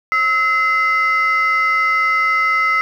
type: tone pair together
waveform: sine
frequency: 1298 / 2054 Hz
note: E6 / C7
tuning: -27 / -33 cents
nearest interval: minor sixth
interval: 794 cents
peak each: -14 dBFS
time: 0.12-2.81 s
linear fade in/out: 0 ms
effects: tanh soft clip ceiling -9 dBFS + 8-bit